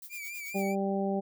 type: noise with tremolo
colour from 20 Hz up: violet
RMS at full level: -44 dBFS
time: 0.02-0.64 s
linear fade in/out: 2 ms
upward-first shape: sine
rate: 9.2 Hz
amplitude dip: 85%
type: tone with vibrato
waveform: 45% pulse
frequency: 2335 Hz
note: D7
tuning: 11 cents flat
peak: -38 dBFS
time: 0.09-0.76 s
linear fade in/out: 50 ms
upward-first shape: triangle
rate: 4.8 Hz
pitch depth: 76 cents each way
type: harmonic tone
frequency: 196 Hz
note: G3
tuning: in tune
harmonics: 1 / 2 / 3 / 4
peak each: -30 / -33 / -35 / -36 dBFS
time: 0.54-1.21 s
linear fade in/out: 20 ms
effects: none